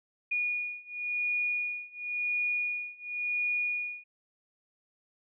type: beating tone pair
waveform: sine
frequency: 2447 / 2447.94 Hz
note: D#7 / D#7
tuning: -29 / -29 cents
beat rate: 0.94 Hz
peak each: -33 / -32 dBFS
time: 0.31-4.04 s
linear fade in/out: 10 ms
effects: none